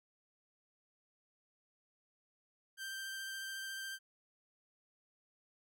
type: tone with vibrato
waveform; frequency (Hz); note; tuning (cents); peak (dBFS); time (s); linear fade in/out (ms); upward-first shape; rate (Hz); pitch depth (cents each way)
sawtooth; 1568; G6; 0; -38; 2.77-3.99; 50; sine; 14; 10
effects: none